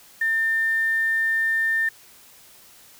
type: tone with quantisation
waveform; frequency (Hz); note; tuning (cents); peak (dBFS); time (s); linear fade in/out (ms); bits
sine; 1800; A6; +39; -19; 0.21-1.89; 5; 7
effects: white hiss -50 dBFS RMS until 2.99 s